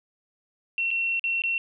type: tone with dropouts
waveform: sine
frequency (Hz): 2719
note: F7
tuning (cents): -47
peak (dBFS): -23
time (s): 0.78-1.58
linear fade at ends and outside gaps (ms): 1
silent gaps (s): 0.906-0.912 / 1.195-1.24 / 1.42-1.437
effects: none